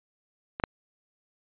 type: clicks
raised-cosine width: 0.5 ms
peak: -18 / -7 dBFS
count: 2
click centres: 0.599 / 0.638 s
effects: resampled to 8000 Hz